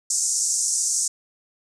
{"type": "band-pass noise", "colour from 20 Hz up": "pink", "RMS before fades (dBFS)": -23, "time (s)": [0.1, 1.08], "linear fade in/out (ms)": 5, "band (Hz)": [5900, 8800], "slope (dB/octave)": 48, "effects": []}